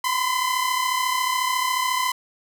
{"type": "tone pair together", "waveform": "sawtooth", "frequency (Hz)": [1001, 1035.1], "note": ["B5", "C6"], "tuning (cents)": [23, -19], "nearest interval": "minor second", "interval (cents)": 58, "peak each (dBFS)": -20, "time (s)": [0.04, 2.12], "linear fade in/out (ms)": 5, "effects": []}